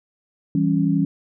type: chord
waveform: sine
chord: C# diminished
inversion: first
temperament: equal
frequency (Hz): 164.81 / 196 / 277.2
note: E3 / G3 / C#4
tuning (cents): 0 / 0 / 0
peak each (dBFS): -20 / -22 / -20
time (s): 0.55-1.05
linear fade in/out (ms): 2
effects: none